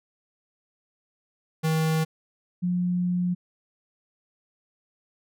square / sine tone pair in turn, 159 / 178.47 Hz, D#3 / F3, +38 / +38 cents, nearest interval major second, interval 200 cents, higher second, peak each -22 dBFS, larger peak neither, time 1.63-2.05 / 2.62-3.35 s, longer second, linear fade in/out 20 ms, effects none

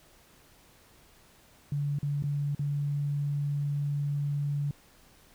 sine tone with dropouts, 143.9 Hz, D3, 35 cents flat, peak -27 dBFS, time 1.72-4.71 s, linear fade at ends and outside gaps 2 ms, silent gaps 1.987-2.029 / 2.225-2.238 / 2.549-2.593 s, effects pink hiss -59 dBFS RMS until 5.34 s

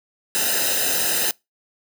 white noise with comb filter, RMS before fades -21 dBFS, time 0.35-1.31 s, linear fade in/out 0 ms, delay 0.89 ms, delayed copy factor -0.85, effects noise-tail reverb RT60 0.2 s tail -24 dB re dry

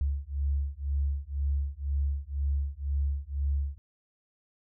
sine beating tone pair, 69.3 / 71.3 Hz, C#2 / C#2, 0 / +49 cents, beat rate 2 Hz, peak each -30 dBFS, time 0.01-3.78 s, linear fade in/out 0 ms, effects none

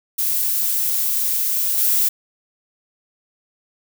violet noise with level steps, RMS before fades -20 / -17 dBFS, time 0.18-2.09 s, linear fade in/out 10 ms, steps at 1.77 s, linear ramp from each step 20 ms, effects none

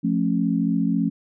sine chord, F augmented, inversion none, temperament just, 174.61 / 218.3 / 272.8 Hz, F3 / A3 / C#4, 0 / -13 / -28 cents, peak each -23 dBFS, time 0.03-1.1 s, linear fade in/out 20 ms, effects none

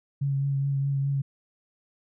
sine tone with vibrato, 138.59 Hz, C#3, in tune, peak -23 dBFS, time 0.21-1.22 s, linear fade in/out 10 ms, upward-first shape triangle, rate 4.8 Hz, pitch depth 23 cents each way, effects none

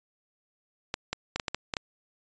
clicks, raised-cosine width 0.2 ms, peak -12 dBFS, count 8, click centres 0.941 / 1.13 / 1.36 / 1.398 / 1.482 / 1.546 / 1.738 / 1.768 s, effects resampled to 16000 Hz

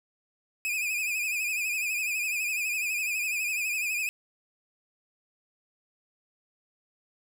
45% pulse tone with vibrato, 2489 Hz, D#7, in tune, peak -27 dBFS, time 0.65-4.09 s, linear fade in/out 0 ms, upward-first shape sine, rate 12 Hz, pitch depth 74 cents each way, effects none

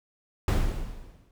brown noise with exponential decay, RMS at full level -18 dBFS, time 0.48-1.31 s, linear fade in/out 2 ms, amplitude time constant 180 ms, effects none

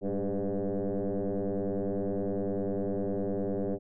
sine tone with frequency modulation, 103.83 Hz, G#2, in tune, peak -27 dBFS, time 0.01-3.79 s, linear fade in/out 50 ms, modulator 98.9 Hz, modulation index 4.9, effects tanh soft clip ceiling -24 dBFS

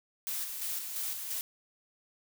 blue noise with tremolo, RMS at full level -35 dBFS, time 0.27-1.41 s, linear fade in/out 0 ms, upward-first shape square, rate 2.9 Hz, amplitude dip 40%, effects none

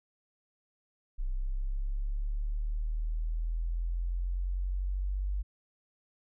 sine linear sweep, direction up, 31.65 to 49 Hz, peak -29 dBFS, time 1.18-5.43 s, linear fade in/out 20 ms, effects none

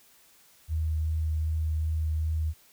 sine tone with vibrato, 78.7 Hz, D#2, 20 cents sharp, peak -25 dBFS, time 0.68-2.54 s, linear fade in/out 50 ms, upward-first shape triangle, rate 2.6 Hz, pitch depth 14 cents each way, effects white hiss -59 dBFS RMS until 2.72 s

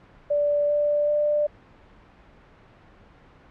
sine tone with pitch steps, 584 / 588.7 / 593.5 Hz, D5 / D5 / D5, -10 / +4 / +18 cents, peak -19 dBFS, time 0.3-1.47 s, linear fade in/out 10 ms, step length 390 ms, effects pink hiss -52 dBFS RMS until 3.5 s + low-pass 2000 Hz 12 dB/octave

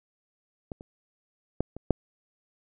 clicks, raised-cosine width 2 ms, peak -22 / -29 / -12 / -25 / -7 dBFS, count 5, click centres 0.718 / 0.809 / 1.606 / 1.766 / 1.907 s, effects none

